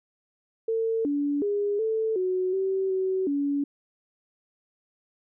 sine tone with pitch steps, 450.2 / 287.6 / 408.3 / 442.3 / 369.5 / 383.2 / 377.4 / 284 Hz, A4 / D4 / G#4 / A4 / F#4 / G4 / F#4 / C#4, +40 / -36 / -29 / +9 / -2 / -39 / +34 / +42 cents, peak -23 dBFS, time 0.68-3.64 s, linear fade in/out 5 ms, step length 370 ms, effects none

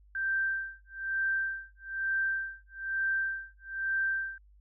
sine tone with tremolo, 1568 Hz, G6, in tune, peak -26 dBFS, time 0.15-4.38 s, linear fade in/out 2 ms, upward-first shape sine, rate 1.1 Hz, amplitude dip 100%, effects added 50 Hz sine -56 dBFS peak until 4.6 s

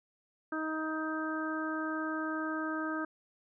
harmonic tone, 314.1 Hz, D#4, 16 cents sharp, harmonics 1 / 2 / 3 / 4 / 5, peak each -35 / -42 / -45 / -39 / -39 dBFS, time 0.52-3.05 s, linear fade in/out 5 ms, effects none

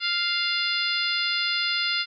harmonic tone, 698.5 Hz, F5, in tune, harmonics 2 / 3 / 4 / 5 / 6 / 7, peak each -30 / -30 / -30 / -30 / -30 / -30 dBFS, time 0-2.06 s, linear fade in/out 50 ms, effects none

